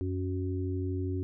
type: harmonic tone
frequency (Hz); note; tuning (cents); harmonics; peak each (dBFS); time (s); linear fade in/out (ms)
92.5; F#2; 0; 1 / 3 / 4; -31 / -36 / -37; 0.01-1.23; 0
effects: none